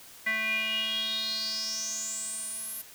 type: tone with band-pass filter sweep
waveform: square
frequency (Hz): 220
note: A3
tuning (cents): 0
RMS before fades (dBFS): -32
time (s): 0.26-2.82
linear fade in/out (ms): 10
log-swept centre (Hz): 2000 to 12000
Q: 8.8
effects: white hiss -50 dBFS RMS until 2.94 s